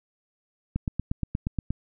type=click train; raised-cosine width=5 ms; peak=-14 dBFS; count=9; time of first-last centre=0.76-1.706 s; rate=8.46 Hz; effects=none